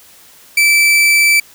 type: tone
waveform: 40% pulse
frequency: 2323 Hz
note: D7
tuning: 20 cents flat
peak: -7 dBFS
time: 0.57-1.4 s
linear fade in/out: 5 ms
effects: white hiss -43 dBFS RMS until 1.54 s